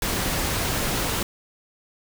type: noise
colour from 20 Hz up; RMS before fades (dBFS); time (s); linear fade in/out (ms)
pink; -25; 0.02-1.23; 2
effects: none